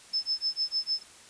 sine tone with tremolo, 5250 Hz, E8, 8 cents flat, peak -24 dBFS, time 0.13-1.03 s, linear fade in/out 10 ms, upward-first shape sine, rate 6.6 Hz, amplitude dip 100%, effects white hiss -52 dBFS RMS until 1.29 s + resampled to 22050 Hz

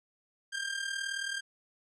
sawtooth tone with amplitude modulation, 1594 Hz, G6, 28 cents sharp, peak -27 dBFS, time 0.52-1.41 s, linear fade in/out 20 ms, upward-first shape sine, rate 38.9 Hz, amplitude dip 65%, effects resampled to 22050 Hz

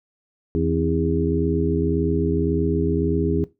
harmonic tone with a mistuned harmonic, 81.8 Hz, E2, 13 cents flat, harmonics 1 / 2 / 3 / 4 / 5, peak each -25 / -25 / -25 / -25 / -25 dBFS, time 0.55-3.44 s, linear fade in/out 0 ms, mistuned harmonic 3, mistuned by +97 cents, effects noise-tail reverb RT60 0.2 s tail -17 dB re dry

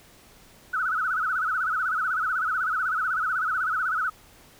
sine tone with vibrato, 1384 Hz, F6, 16 cents flat, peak -23 dBFS, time 0.73-4.1 s, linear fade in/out 10 ms, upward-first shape sine, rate 16 Hz, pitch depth 170 cents each way, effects pink hiss -53 dBFS RMS until 4.59 s

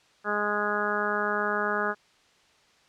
harmonic tone, 207.7 Hz, G#3, in tune, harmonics 1 / 2 / 3 / 4 / 5 / 6 / 7 / 8, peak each -36 / -32 / -34 / -35 / -36 / -31 / -31 / -33 dBFS, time 0.24-1.95 s, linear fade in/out 50 ms, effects white hiss -61 dBFS RMS until 2.88 s + low-pass 5000 Hz 12 dB/octave

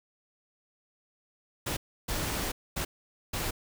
pink noise bursts at uneven times, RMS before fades -32 dBFS, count 4, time 1.66-1.77 / 2.08-2.52 / 2.76-2.85 / 3.33-3.51 s, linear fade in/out 10 ms, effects none

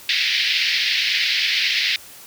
pink band-pass noise, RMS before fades -20 dBFS, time 0.09-1.96 s, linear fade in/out 2 ms, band 1900 to 5000 Hz, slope 48 dB/octave, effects white hiss -42 dBFS RMS until 2.26 s

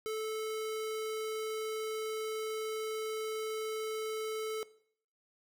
square tone, 436.5 Hz, A4, 14 cents flat, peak -35 dBFS, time 0.06-4.63 s, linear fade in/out 0 ms, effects noise-tail reverb RT60 0.6 s tail -19 dB re dry

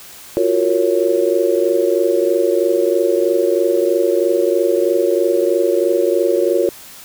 sine chord, Gb major seventh, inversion third, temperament just, 346.9 / 370 / 462.5 / 555 Hz, F4 / Gb4 / Bb4 / Db5, -12 / 0 / -14 / +2 cents, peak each -18 dBFS, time 0.37-6.69 s, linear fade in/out 0 ms, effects white hiss -38 dBFS RMS until 7.04 s

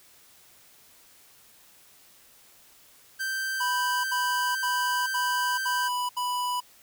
45% pulse tone, 1562 Hz, G6, 7 cents flat, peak -28 dBFS, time 3.19-5.89 s, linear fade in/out 20 ms
square tone bursts, 987.8 Hz, B5, in tune, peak -27 dBFS, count 6, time 3.6-6.605 s, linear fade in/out 10 ms, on 440 ms, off 73 ms
effects white hiss -56 dBFS RMS until 6.82 s

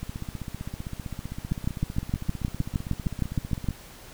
two click trains, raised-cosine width 5 ms, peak -12 / -21 dBFS, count 15 / 58, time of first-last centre 1.52-3.687 / 0.03-3.707 s, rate 6.46 / 15.5 Hz, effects pink hiss -47 dBFS RMS until 4.13 s

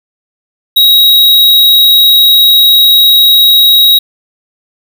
square tone, 3817 Hz, A#7, 40 cents sharp, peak -3 dBFS, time 0.76-3.99 s, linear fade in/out 10 ms, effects none

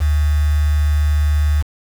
sine tone with quantisation, 74.4 Hz, D2, 23 cents sharp, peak -12 dBFS, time 0-1.63 s, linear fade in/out 20 ms, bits 5, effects none

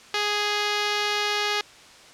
5% pulse tone, 415.3 Hz, G#4, in tune, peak -11 dBFS, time 0.14-1.61 s, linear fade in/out 2 ms, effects white hiss -48 dBFS RMS until 2.13 s + low-pass 6000 Hz 12 dB/octave

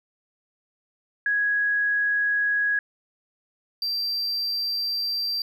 sine / triangle tone pair in turn, 1663 / 4704 Hz, G#6 / D8, +2 / +2 cents, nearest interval octave + tritone, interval 1800 cents, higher second, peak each -20 / -23 dBFS, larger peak first, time 1.26-2.79 / 3.82-5.42 s, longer second, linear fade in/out 2 ms, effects none

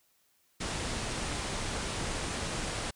pink low-pass noise, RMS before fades -35 dBFS, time 0.6-2.91 s, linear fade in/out 10 ms, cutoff 9900 Hz, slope 96 dB/octave, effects white hiss -70 dBFS RMS until 2.95 s

